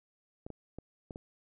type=clicks; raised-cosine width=2 ms; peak=-29 dBFS; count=5; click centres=0.465 / 0.503 / 0.786 / 1.108 / 1.159 s; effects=none